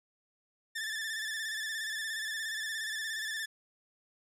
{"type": "tone with vibrato", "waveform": "sawtooth", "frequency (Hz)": 1760, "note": "A6", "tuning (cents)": 0, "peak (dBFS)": -31, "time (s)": [0.75, 3.46], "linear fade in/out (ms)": 10, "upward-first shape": "square", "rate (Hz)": 17, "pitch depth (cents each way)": 39, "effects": ["low-pass 12000 Hz 12 dB/octave"]}